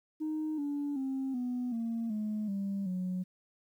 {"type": "tone with pitch steps", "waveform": "sine", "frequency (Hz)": [310, 287.6, 266.8, 247.5, 229.6, 213, 197.56, 183.27], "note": ["D#4", "D4", "C4", "B3", "A#3", "G#3", "G3", "F#3"], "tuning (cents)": [-6, -36, 34, 4, -26, 44, 14, -16], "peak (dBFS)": -30, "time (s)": [0.2, 3.24], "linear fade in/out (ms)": 20, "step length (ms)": 380, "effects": ["tanh soft clip ceiling -29 dBFS", "11-bit"]}